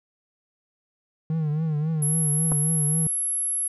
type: tone with vibrato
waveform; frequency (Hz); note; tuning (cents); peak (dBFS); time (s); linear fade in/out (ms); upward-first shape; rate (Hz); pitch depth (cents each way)
triangle; 155; D#3; -6; -20; 1.3-3.07; 2; triangle; 3.7; 100
type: tone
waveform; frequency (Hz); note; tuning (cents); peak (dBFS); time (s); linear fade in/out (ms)
sine; 11175; F9; 0; -23; 2.02-3.68; 5
type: clicks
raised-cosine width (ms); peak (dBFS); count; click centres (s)
1; -17; 2; 2.518 / 2.522
effects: none